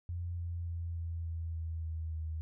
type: tone with pitch steps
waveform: sine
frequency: 86.8 / 85.7 / 84.62 / 83.55 / 82.5 / 81.46 / 80.43 / 79.41 Hz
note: F2 / F2 / E2 / E2 / E2 / E2 / E2 / D#2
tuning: -10 / -32 / +46 / +24 / +2 / -20 / -42 / +36 cents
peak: -35 dBFS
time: 0.09-2.41 s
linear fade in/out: 0 ms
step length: 290 ms
effects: none